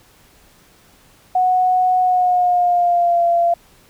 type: tone with pitch glide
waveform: sine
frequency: 736 to 686.7 Hz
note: F#5 to F5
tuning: -9 to -29 cents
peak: -12 dBFS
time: 1.35-3.54 s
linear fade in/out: 5 ms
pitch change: -120 cents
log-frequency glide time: 2-3.24 s
effects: pink hiss -51 dBFS RMS until 3.89 s